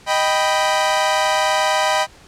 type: chord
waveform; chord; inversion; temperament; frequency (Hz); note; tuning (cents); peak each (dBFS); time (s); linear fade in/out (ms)
sawtooth; Eb augmented; none; equal; 622.3 / 784 / 987.8; Eb5 / G5 / B5; 0 / 0 / 0; -16; 0.06-2.07; 50
effects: pink hiss -46 dBFS RMS until 2.27 s + low-pass 8000 Hz 12 dB/octave